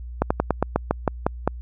slowing click train, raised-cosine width 1 ms, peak -4 dBFS, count 10, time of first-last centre 0.22-1.476 s, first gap 85 ms, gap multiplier 1.12, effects added 60 Hz sine -32 dBFS peak until 1.61 s

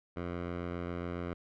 10% pulse tone with low-pass filter, 87.31 Hz, F2, in tune, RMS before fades -38 dBFS, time 0.16-1.34 s, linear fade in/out 10 ms, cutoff 1900 Hz, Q 0.87, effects none

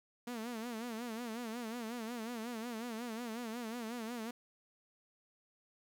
sawtooth tone with vibrato, 231.8 Hz, A#3, 10 cents flat, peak -36 dBFS, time 0.27-4.31 s, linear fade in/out 5 ms, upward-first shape sine, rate 5.5 Hz, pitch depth 110 cents each way, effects 11-bit

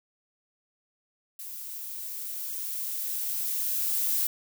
violet noise with level ramp, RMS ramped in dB -40 to -26 dBFS, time 1.39-4.27 s, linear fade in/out 2 ms, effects none

